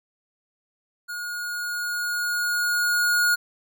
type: tone with level ramp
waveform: square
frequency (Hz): 1439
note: F#6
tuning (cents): -49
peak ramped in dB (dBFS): -31 to -18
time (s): 1.08-3.36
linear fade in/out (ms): 20
effects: none